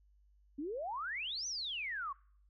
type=exponential two-way sweep; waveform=sine; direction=up then down; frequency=267.8 to 6180 to 1065 Hz; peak=-37 dBFS; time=0.58-2.13 s; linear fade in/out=10 ms; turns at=1.47 s; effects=noise-tail reverb RT60 0.6 s tail -26 dB re dry + added 50 Hz sine -64 dBFS peak until 2.49 s